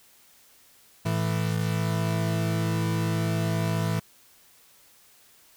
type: tone pair together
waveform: 40% pulse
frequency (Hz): 110 / 164.81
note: A2 / E3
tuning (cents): 0 / 0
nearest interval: perfect fifth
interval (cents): 700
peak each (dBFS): -26 / -26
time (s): 1.05-4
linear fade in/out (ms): 10
effects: white hiss -57 dBFS RMS until 5.56 s